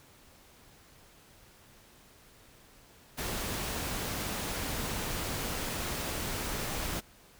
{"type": "noise", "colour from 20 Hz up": "pink", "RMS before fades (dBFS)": -35, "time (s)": [3.17, 7.01], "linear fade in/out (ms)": 20, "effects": ["pink hiss -58 dBFS RMS until 7.39 s"]}